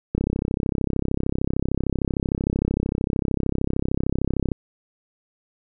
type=click train; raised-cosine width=3 ms; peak=-9 dBFS; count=146; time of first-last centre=0.15-4.517 s; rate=33.2 Hz; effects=none